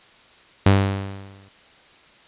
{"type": "tone with exponential decay", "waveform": "sawtooth", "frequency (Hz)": 98, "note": "G2", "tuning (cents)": 0, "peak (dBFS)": -6, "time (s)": [0.66, 1.49], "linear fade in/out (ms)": 5, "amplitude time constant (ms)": 180, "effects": ["white hiss -51 dBFS RMS until 2.27 s", "resampled to 8000 Hz"]}